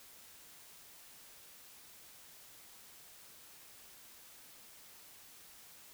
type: silence
effects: white hiss -57 dBFS RMS until 5.93 s